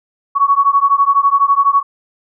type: beating tone pair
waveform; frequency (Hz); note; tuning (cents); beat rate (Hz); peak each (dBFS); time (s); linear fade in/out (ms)
sine; 1112 / 1124; C#6 / C#6; +5 / +24; 12; -12; 0.35-1.83; 20
effects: none